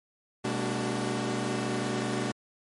sawtooth tone cluster, 125.4 / 202.7 / 228 / 292.5 / 371.6 Hz, B2 / G#3 / A#3 / D4 / F#4, +27 / -42 / -38 / -7 / +7 cents, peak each -31 dBFS, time 0.44-2.32 s, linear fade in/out 10 ms, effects MP3 48 kbps

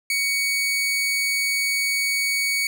sawtooth tone, 2240 Hz, C#7, 18 cents sharp, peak -17 dBFS, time 0.1-2.67 s, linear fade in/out 2 ms, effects none

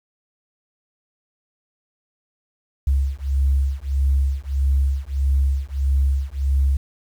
sine beating tone pair, 67.6 / 69.2 Hz, C#2 / C#2, -43 / -2 cents, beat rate 1.6 Hz, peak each -19 dBFS, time 2.87-6.77 s, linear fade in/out 5 ms, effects tanh soft clip ceiling -10 dBFS + 8-bit

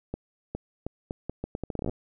accelerating click train, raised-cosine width 2 ms, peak -18 dBFS, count 17, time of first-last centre 0.14-1.895 s, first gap 410 ms, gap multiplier 0.77, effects none

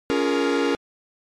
45% pulse chord, Bb minor seventh, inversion first, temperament equal with one note detuned, 281.9 / 349.2 / 415.3 / 466.2 Hz, Db4 / F4 / Ab4 / Bb4, +29 / 0 / 0 / 0 cents, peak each -23 / -27 / -26 / -24 dBFS, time 0.1-0.75 s, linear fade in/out 0 ms, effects low-pass 5000 Hz 12 dB/octave + MP3 96 kbps

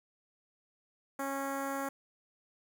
10% pulse tone with notch filter, 274.4 Hz, C#4, 17 cents flat, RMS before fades -36 dBFS, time 1.19-1.89 s, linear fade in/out 5 ms, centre 4000 Hz, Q 0.76, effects none

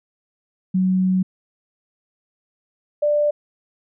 sine tone pair in turn, 186.2 / 591.1 Hz, F#3 / D5, +11 / +11 cents, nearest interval octave + minor sixth, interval 2000 cents, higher second, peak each -15 dBFS, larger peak neither, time 0.74-1.23 / 3.02-3.31 s, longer first, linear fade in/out 10 ms, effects none

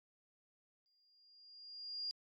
sine tone with exponential growth, 4821 Hz, D8, 45 cents sharp, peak -37 dBFS, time 0.86-2.11 s, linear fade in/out 0 ms, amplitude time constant 270 ms, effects AAC 32 kbps

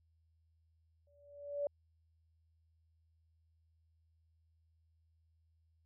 sine tone with exponential growth, 575 Hz, D5, 37 cents flat, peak -31 dBFS, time 1.07-1.67 s, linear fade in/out 2 ms, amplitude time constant 130 ms, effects added 81 Hz sine -70 dBFS peak until 5.85 s

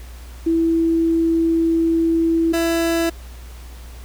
sine / 30% pulse tone pair in turn, 329.6 / 333.2 Hz, E4 / E4, 0 / +19 cents, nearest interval unison, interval 19 cents, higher second, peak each -14 dBFS, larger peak neither, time 0.46-2.53 / 2.53-3.1 s, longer first, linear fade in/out 10 ms, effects added 60 Hz sine -34 dBFS peak until 4.04 s + pink hiss -45 dBFS RMS until 4.04 s

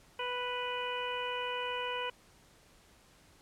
harmonic tone, 493.9 Hz, B4, in tune, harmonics 1 / 2 / 3 / 4 / 5 / 6, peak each -39 / -38 / -43 / -47 / -42 / -41 dBFS, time 0.19-2.1 s, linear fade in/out 5 ms, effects pink hiss -62 dBFS RMS until 3.41 s + low-pass 11000 Hz 12 dB/octave

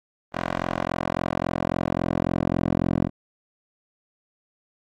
10% pulse tone with band-pass filter sweep, 43.65 Hz, F1, in tune, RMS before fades -25 dBFS, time 0.32-3.1 s, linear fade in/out 50 ms, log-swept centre 1100 to 300 Hz, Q 0.8, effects Opus 32 kbps

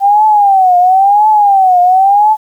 sine tone with vibrato, 784 Hz, G5, in tune, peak -4 dBFS, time 0-2.37 s, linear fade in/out 50 ms, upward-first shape triangle, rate 0.97 Hz, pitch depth 180 cents each way, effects 7-bit

